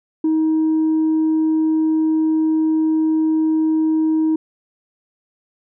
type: tone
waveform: sine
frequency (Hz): 315.9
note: D#4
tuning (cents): +26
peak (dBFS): -12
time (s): 0.24-4.36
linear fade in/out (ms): 5
effects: tanh soft clip ceiling -12 dBFS